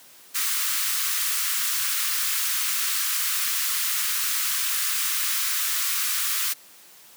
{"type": "high-pass noise", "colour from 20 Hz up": "white", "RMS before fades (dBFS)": -25, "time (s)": [0.34, 6.54], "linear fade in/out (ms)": 20, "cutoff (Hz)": 1100, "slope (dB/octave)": 48, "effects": ["white hiss -50 dBFS RMS until 7.16 s", "high-pass 150 Hz 12 dB/octave"]}